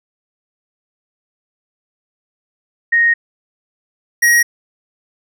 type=tone pair in turn; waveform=sine / square; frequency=1864.7 / 1891.8 Hz; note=A#6 / A#6; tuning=0 / +25 cents; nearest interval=unison; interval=25 cents; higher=second; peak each=-9 dBFS; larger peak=neither; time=2.92-3.14 / 4.22-4.43 s; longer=first; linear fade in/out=10 ms; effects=none